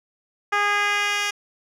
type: tone with band-pass filter sweep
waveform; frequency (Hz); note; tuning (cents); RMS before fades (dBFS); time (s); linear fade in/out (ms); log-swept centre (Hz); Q
10% pulse; 410; G#4; -22; -22; 0.52-1.31; 10; 1300 to 3900; 0.99
effects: none